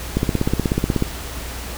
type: click train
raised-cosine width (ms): 3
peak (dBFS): -4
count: 15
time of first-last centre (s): 0.17-1.024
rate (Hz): 16.4
effects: added 60 Hz sine -31 dBFS peak until 1.77 s + pink hiss -32 dBFS RMS until 1.77 s